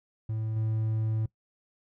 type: tone with level steps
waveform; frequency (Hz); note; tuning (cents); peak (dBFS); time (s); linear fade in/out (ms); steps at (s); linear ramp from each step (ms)
triangle; 110; A2; 0; -27 / -24; 0.29-1.26; 5; 0.56; 5
effects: noise-tail reverb RT60 0.1 s tail -21 dB re dry